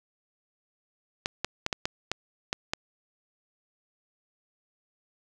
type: clicks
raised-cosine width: 0.2 ms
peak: -10 dBFS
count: 8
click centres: 1.259 / 1.446 / 1.664 / 1.728 / 1.855 / 2.116 / 2.529 / 2.735 s
effects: none